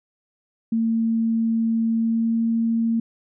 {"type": "tone with pitch glide", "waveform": "sine", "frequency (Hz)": [226.6, 228.4], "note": ["A#3", "A#3"], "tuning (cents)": [-49, -35], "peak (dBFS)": -18, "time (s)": [0.72, 3], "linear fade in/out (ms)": 5, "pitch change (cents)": 14, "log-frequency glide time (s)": [1.93, 2.42], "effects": []}